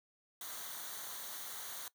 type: noise with comb filter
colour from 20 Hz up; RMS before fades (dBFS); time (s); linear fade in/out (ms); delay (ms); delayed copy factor
white; -45; 0.41-1.88; 2; 0.39; -0.65
effects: noise-tail reverb RT60 0.1 s tail -18 dB re dry